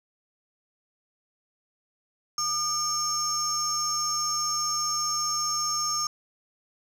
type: tone cluster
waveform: sine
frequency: 1215 / 5390 / 6460 Hz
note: D#6 / E8 / G#8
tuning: -42 / +38 / -49 cents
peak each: -28 dBFS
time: 2.38-6.07 s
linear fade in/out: 2 ms
effects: tanh soft clip ceiling -20 dBFS